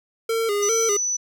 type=tone with vibrato; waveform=square; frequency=430.7 Hz; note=A4; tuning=37 cents flat; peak=-21 dBFS; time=0.29-0.97 s; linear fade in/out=5 ms; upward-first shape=square; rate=2.5 Hz; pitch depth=90 cents each way
type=tone; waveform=sine; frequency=5970 Hz; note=F#8; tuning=15 cents sharp; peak=-21 dBFS; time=0.62-1.17 s; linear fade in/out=10 ms
effects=none